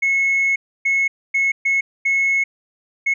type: tone bursts at uneven times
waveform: sine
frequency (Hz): 2185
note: C#7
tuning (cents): -26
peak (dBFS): -13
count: 6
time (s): 0.02-0.56 / 0.85-1.08 / 1.34-1.52 / 1.65-1.81 / 2.05-2.44 / 3.06-3.14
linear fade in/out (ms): 10
effects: tanh soft clip ceiling -12 dBFS